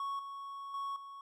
triangle tone with level steps, 1108.7 Hz, C#6, in tune, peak -33 / -40 / -34 / -44 dBFS, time 0-1.21 s, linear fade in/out 2 ms, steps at 0.19 / 0.74 / 0.96 s, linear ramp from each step 2 ms, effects none

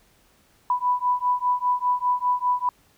sine beating tone pair, 987.8 / 992.8 Hz, B5 / B5, 0 / +9 cents, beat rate 5 Hz, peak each -23 dBFS, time 0.7-2.69 s, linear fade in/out 2 ms, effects pink hiss -60 dBFS RMS until 2.97 s

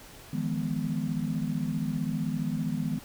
sine chord, F half-diminished seventh, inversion third, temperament equal with one note detuned, 155.56 / 170.92 / 207.7 / 246.9 Hz, Eb3 / F3 / Ab3 / Cb4, 0 / -37 / 0 / 0 cents, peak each -32 / -34 / -33 / -33 dBFS, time 0.33-2.99 s, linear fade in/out 5 ms, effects pink hiss -49 dBFS RMS until 3.04 s

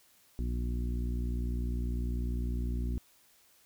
harmonic tone, 60 Hz, B1, 49 cents flat, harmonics 1 / 2 / 3 / 4 / 5 / 6, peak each -31 / -40 / -44 / -41 / -48 / -49 dBFS, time 0.39-2.98 s, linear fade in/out 0 ms, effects white hiss -64 dBFS RMS until 3.65 s

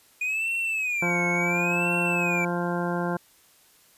triangle tone with vibrato, 2445 Hz, D#7, 31 cents flat, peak -23 dBFS, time 0.21-2.45 s, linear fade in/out 5 ms, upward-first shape sine, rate 0.71 Hz, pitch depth 180 cents each way
harmonic tone, 174.61 Hz, F3, in tune, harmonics 1 / 2 / 3 / 4 / 5 / 6 / 8 / 9, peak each -28 / -31 / -33 / -34 / -35 / -36 / -37 / -38 dBFS, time 1.02-3.17 s, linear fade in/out 5 ms
effects white hiss -58 dBFS RMS until 3.97 s + resampled to 32000 Hz

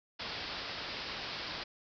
white low-pass noise, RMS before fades -41 dBFS, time 0.19-1.64 s, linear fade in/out 10 ms, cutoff 5200 Hz, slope 96 dB/octave, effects none

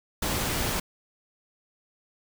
pink noise, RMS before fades -28 dBFS, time 0.22-0.8 s, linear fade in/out 5 ms, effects none

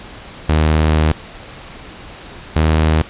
sawtooth tone pair in turn, 77.78 / 78.59 Hz, D#2 / D#2, 0 / +18 cents, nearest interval unison, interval 18 cents, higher second, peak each -7 dBFS, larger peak neither, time 0.49-1.12 / 2.56-3.02 s, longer first, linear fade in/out 0 ms, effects pink hiss -35 dBFS RMS until 3.09 s + resampled to 8000 Hz

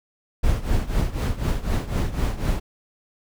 brown noise with tremolo, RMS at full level -19 dBFS, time 0.43-2.6 s, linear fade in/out 10 ms, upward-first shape triangle, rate 4 Hz, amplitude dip 85%, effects none

